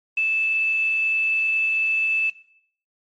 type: tone with quantisation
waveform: sine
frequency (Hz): 2630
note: E7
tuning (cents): -5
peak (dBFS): -18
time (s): 0.17-2.3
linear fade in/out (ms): 5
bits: 7
effects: noise-tail reverb RT60 0.6 s tail -17 dB re dry + MP3 32 kbps